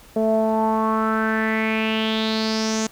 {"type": "tone with low-pass filter sweep", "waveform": "sawtooth", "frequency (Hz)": 220, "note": "A3", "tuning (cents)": 0, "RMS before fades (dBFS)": -21, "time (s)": [0.16, 2.87], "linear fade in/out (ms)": 5, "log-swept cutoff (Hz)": [570, 6700], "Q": 5.3, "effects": ["pink hiss -48 dBFS RMS until 2.91 s"]}